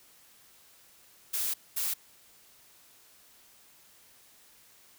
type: noise bursts at uneven times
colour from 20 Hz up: blue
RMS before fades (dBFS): -31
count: 2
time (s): 1.33-1.54 / 1.76-1.94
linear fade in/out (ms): 10
effects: white hiss -59 dBFS RMS until 4.98 s